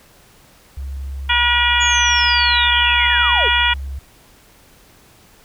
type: tone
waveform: sine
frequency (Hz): 68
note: C#2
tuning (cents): -33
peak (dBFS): -24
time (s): 0.77-3.99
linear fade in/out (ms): 5
type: harmonic tone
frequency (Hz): 480.3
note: B4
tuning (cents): -48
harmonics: 2 / 3 / 4 / 5 / 6 / 7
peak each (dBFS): -20 / -20 / -20 / -20 / -20 / -20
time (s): 1.29-3.74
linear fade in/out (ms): 10
type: linear sweep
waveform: sine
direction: down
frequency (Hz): 6900 to 347.2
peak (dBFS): -21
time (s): 1.8-3.49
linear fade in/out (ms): 20
effects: pink hiss -49 dBFS RMS until 5.44 s